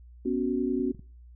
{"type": "chord", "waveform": "sine", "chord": "B suspended second", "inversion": "none", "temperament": "equal", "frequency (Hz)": [246.9, 277.2, 370], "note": ["B3", "C#4", "F#4"], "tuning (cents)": [0, 0, 0], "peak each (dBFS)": -29, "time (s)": [0.25, 0.92], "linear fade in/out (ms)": 10}
{"type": "clicks", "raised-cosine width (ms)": 5, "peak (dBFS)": -32, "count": 3, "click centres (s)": [0.796, 0.948, 0.994]}
{"effects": ["noise-tail reverb RT60 0.4 s tail -24 dB re dry", "added 60 Hz sine -47 dBFS peak until 1.35 s"]}